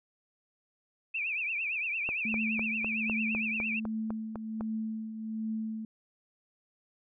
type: tone with vibrato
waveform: sine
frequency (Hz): 2511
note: D#7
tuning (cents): +15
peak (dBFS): -30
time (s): 1.14-3.8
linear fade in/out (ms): 10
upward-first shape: triangle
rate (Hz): 8.8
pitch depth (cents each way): 170
type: click train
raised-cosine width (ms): 1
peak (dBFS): -24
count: 11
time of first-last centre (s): 2.09-4.609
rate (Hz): 3.97
type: tone with tremolo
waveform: sine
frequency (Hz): 220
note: A3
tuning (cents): 0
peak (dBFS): -30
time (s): 2.25-5.85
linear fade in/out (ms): 2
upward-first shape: triangle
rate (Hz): 1.3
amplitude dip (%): 60
effects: none